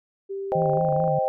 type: tone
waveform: sine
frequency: 392 Hz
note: G4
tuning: in tune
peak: -28 dBFS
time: 0.29-0.8 s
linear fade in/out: 20 ms
type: chord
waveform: sine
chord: C minor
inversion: none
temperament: equal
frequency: 523.3 / 622.3 / 784 Hz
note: C5 / Eb5 / G5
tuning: 0 / 0 / 0 cents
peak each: -24 / -26 / -25 dBFS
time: 0.52-1.28 s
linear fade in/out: 0 ms
type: tone with vibrato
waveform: sine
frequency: 155.56 Hz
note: D#3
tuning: in tune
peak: -25 dBFS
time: 0.55-1.19 s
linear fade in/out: 5 ms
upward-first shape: sine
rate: 4.6 Hz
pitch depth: 88 cents each way
type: click train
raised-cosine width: 1 ms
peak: -23 dBFS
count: 13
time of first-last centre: 0.62-1.078 s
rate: 26.2 Hz
effects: none